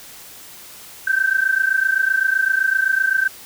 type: tone pair together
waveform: sine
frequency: 1541 / 1568.8 Hz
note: G6 / G6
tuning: -30 / +1 cents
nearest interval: unison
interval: 31 cents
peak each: -18 dBFS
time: 1.07-3.28 s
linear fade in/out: 5 ms
effects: white hiss -40 dBFS RMS until 3.45 s